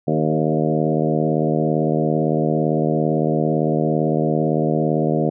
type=harmonic tone with a mistuned harmonic; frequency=77.78 Hz; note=D#2; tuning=in tune; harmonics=2 / 3 / 4 / 5 / 6 / 7 / 8 / 9; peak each=-21 / -23 / -24 / -25 / -26 / -26 / -27 / -28 dBFS; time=0.07-5.3 s; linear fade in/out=10 ms; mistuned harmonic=6; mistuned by=-20 cents; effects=none